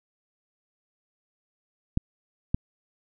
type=clicks; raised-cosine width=5 ms; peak=-10 dBFS; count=2; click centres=1.974 / 2.545 s; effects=none